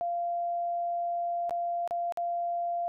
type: tone with dropouts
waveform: sine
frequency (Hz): 692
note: F5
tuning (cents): -16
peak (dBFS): -28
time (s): 0.01-2.88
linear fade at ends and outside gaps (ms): 0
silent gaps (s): 1.495-1.508 / 1.876-1.909 / 2.123-2.173
effects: none